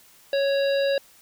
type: harmonic tone with a mistuned harmonic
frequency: 554.4 Hz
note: C#5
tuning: in tune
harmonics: 1 / 3 / 5 / 7 / 9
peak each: -20 / -32 / -35 / -34 / -39 dBFS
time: 0.33-0.98 s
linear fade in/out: 2 ms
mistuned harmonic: 9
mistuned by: -64 cents
effects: white hiss -54 dBFS RMS until 1.21 s